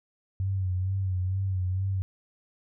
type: tone with vibrato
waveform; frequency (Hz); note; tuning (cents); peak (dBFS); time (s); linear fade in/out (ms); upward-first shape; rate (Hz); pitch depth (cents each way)
sine; 94.1; F#2; +30; -25; 0.4-2.02; 0; sine; 2.2; 55
effects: none